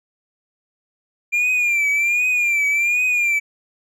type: tone with vibrato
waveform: triangle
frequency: 2389 Hz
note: D7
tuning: 29 cents sharp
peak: -14 dBFS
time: 1.32-3.4 s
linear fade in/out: 20 ms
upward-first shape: triangle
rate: 1.3 Hz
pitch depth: 91 cents each way
effects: none